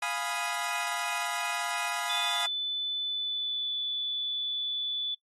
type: chord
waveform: 20% pulse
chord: F half-diminished seventh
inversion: none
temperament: equal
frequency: 698.5 / 830.6 / 987.8 / 1244.5 Hz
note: F5 / Ab5 / Cb6 / Eb6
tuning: 0 / 0 / 0 / 0 cents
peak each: -31 dBFS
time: 0.02-2.46 s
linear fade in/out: 5 ms
type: tone with pitch glide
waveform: sine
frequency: 3500 to 3470 Hz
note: A7 to A7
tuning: -10 to -25 cents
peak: -29 dBFS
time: 2.09-5.15 s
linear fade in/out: 10 ms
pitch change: -15 cents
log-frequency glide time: 3.05-3.76 s
effects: noise-tail reverb RT60 0.1 s tail -22 dB re dry + AAC 32 kbps